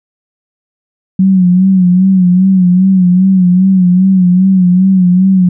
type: tone with vibrato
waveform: sine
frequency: 185 Hz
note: F#3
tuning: in tune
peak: -4 dBFS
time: 1.19-5.49 s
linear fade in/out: 5 ms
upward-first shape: sine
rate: 2.5 Hz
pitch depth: 69 cents each way
effects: none